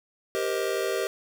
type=chord; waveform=square; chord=C minor seventh; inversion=second; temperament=just; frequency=392.4 / 470.9 / 523.3 / 627.9 Hz; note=G4 / Bb4 / C5 / Eb5; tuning=+2 / +18 / 0 / +16 cents; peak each=-30 / -32 / -34 / -33 dBFS; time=0.35-1.07 s; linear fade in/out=0 ms; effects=none